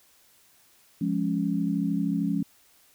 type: chord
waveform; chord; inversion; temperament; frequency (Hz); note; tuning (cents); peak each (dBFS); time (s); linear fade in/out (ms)
sine; Db major; first; equal; 174.61 / 207.7 / 277.2; F3 / Ab3 / Db4; 0 / 0 / 0; -28; 1.01-2.43; 5
effects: white hiss -60 dBFS RMS until 2.94 s